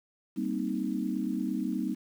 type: chord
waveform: sine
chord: C minor seventh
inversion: second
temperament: equal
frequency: 196 / 233.1 / 261.6 / 311.1 Hz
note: G3 / Bb3 / C4 / Eb4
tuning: 0 / 0 / 0 / 0 cents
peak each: -34 dBFS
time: 0.36-1.95 s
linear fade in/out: 20 ms
effects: 9-bit